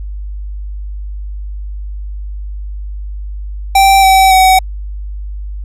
square tone with pitch steps, 780 / 767 / 754.3 Hz, G5 / G5 / F#5, -9 / -38 / +33 cents, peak -5 dBFS, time 3.75-4.59 s, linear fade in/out 5 ms, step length 280 ms, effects added 50 Hz sine -20 dBFS peak until 5.64 s + resampled to 32000 Hz

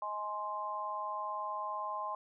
harmonic tone, 209.4 Hz, G#3, 15 cents sharp, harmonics 3 / 4 / 5, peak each -44 / -41 / -37 dBFS, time 0.02-2.15 s, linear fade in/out 2 ms, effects none

